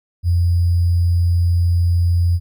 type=tone with sample-and-hold; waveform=sine; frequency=86.7 Hz; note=F2; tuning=12 cents flat; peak=-12 dBFS; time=0.23-2.4 s; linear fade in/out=50 ms; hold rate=4900 Hz; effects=none